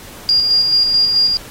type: tone with tremolo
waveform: sine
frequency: 4820 Hz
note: D8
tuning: 44 cents sharp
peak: -9 dBFS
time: 0.29-1.37 s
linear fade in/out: 0 ms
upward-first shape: square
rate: 4.6 Hz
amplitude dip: 35%
effects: pink hiss -36 dBFS RMS until 1.5 s + AAC 48 kbps